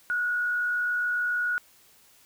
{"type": "tone with frequency modulation", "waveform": "sine", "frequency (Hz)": 1456, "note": "F#6", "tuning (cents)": -28, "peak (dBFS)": -24, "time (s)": [0.1, 1.58], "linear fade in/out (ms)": 0, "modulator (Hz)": 53, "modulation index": 0.39, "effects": ["white hiss -58 dBFS RMS until 2.25 s"]}